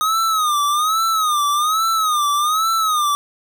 square tone with vibrato, 1244.5 Hz, D#6, in tune, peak -16 dBFS, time 0.01-3.15 s, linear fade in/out 0 ms, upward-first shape sine, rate 1.2 Hz, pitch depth 120 cents each way, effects none

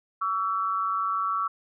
sine tone pair together, 1136 / 1330 Hz, C#6 / E6, +42 / +15 cents, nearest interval minor third, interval 273 cents, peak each -27 dBFS, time 0.21-1.48 s, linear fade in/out 10 ms, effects none

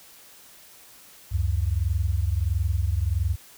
sine tone pair together, 71 / 92.5 Hz, C#2 / F#2, +42 / 0 cents, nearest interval perfect fourth, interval 458 cents, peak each -24 dBFS, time 1.31-3.36 s, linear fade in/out 20 ms, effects white hiss -50 dBFS RMS until 3.57 s

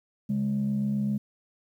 sine tone pair together, 139.17 / 206.9 Hz, C#3 / G#3, +7 / -6 cents, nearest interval perfect fifth, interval 687 cents, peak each -30 / -24 dBFS, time 0.29-1.18 s, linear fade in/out 10 ms, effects tanh soft clip ceiling -20 dBFS + 10-bit

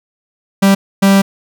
45% pulse tone bursts at uneven times, 196 Hz, G3, in tune, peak -6 dBFS, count 2, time 0.62-0.75 / 1.02-1.22 s, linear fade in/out 10 ms, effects none

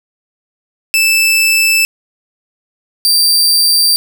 sawtooth tone pair in turn, 2637 / 4684 Hz, E7 / D8, 0 / -5 cents, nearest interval minor seventh, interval 995 cents, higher second, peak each -5 dBFS, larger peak neither, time 0.94-1.85 / 3.05-3.96 s, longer neither, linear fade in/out 0 ms, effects none

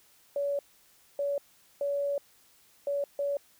sine tone bursts at uneven times, 567 Hz, C#5, 39 cents sharp, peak -27 dBFS, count 5, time 0.36-0.59 / 1.19-1.38 / 1.81-2.18 / 2.87-3.04 / 3.19-3.37 s, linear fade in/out 2 ms, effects white hiss -62 dBFS RMS until 3.59 s

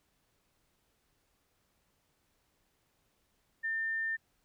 sine tone, 1800 Hz, A6, 39 cents sharp, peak -31 dBFS, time 3.63-4.17 s, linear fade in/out 20 ms, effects pink hiss -75 dBFS RMS until 4.44 s

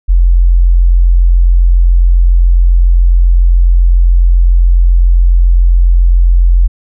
sine tone, 43.65 Hz, F1, in tune, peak -3 dBFS, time 0.08-6.68 s, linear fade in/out 20 ms, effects none

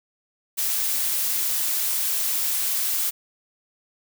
blue noise, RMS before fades -24 dBFS, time 0.57-3.11 s, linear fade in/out 20 ms, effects none

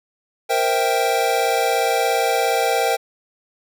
square chord, C dominant seventh, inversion third, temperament equal, 466.2 / 523.3 / 659.3 / 784 Hz, Bb4 / C5 / E5 / G5, 0 / 0 / 0 / 0 cents, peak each -23 / -25 / -25 / -21 dBFS, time 0.49-2.97 s, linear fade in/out 20 ms, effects none

